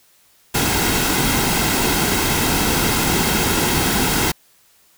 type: noise with comb filter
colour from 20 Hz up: pink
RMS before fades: -18 dBFS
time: 0.54-4.32 s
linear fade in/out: 10 ms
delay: 1.7 ms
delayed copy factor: -0.5
effects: white hiss -55 dBFS RMS until 4.97 s